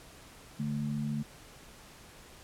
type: tone pair together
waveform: sine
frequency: 146.11 / 220 Hz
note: D3 / A3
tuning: -9 / 0 cents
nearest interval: perfect fifth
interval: 709 cents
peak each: -34 / -33 dBFS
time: 0.59-1.23 s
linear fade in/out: 10 ms
effects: pink hiss -53 dBFS RMS until 2.43 s + low-pass 12000 Hz 12 dB/octave